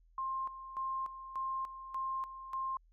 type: tone with tremolo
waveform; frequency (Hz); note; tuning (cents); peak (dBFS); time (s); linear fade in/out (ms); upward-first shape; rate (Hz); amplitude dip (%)
sine; 1059; C6; +21; -34; 0.18-2.77; 2; square; 1.7; 70
effects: added 41 Hz sine -62 dBFS peak until 2.92 s